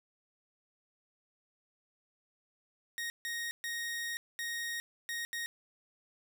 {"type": "tone bursts at uneven times", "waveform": "sawtooth", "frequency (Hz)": 1868, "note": "A#6", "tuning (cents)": 3, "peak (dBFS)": -32, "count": 6, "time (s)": [[2.98, 3.1], [3.25, 3.51], [3.64, 4.17], [4.39, 4.8], [5.09, 5.25], [5.33, 5.46]], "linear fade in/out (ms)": 0, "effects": []}